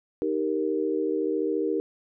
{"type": "chord", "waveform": "sine", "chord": "Eb major", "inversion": "none", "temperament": "equal", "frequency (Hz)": [311.1, 392, 466.2], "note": ["Eb4", "G4", "Bb4"], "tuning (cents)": [0, 0, 0], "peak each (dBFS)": -28, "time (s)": [0.22, 1.8], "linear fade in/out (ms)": 0, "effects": []}